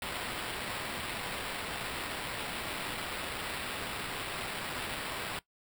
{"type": "noise with sample-and-hold", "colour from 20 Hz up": "blue", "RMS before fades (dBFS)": -38, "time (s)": [0.02, 5.39], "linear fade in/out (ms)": 2, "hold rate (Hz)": 6300, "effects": ["noise-tail reverb RT60 0.1 s tail -18 dB re dry"]}